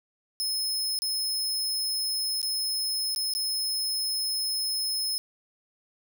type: tone with dropouts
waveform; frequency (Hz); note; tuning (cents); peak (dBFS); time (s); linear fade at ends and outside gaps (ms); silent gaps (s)
sawtooth; 5180; E8; -31; -24; 0.4-5.18; 0; 0.989-1.02 / 2.416-2.429 / 3.148-3.161 / 3.337-3.35
effects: none